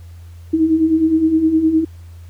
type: beating tone pair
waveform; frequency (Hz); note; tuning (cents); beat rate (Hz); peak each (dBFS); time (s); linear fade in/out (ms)
sine; 311.4 / 321.1; D#4 / E4; +2 / -45; 9.7; -19 / -12; 0.53-1.85; 10
effects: added 85 Hz sine -34 dBFS peak until 2.29 s + pink hiss -53 dBFS RMS until 2.29 s